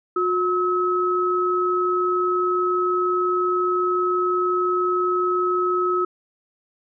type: tone pair together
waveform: sine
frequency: 361.1 / 1286.8 Hz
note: F#4 / E6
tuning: -42 / -42 cents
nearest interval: octave + minor seventh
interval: 2200 cents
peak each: -21 dBFS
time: 0.16-6.05 s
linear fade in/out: 5 ms
effects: none